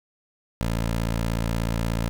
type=tone; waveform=15% pulse; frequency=56.6 Hz; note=A1; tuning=50 cents sharp; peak=-17 dBFS; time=0.61-2.09 s; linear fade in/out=0 ms; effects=none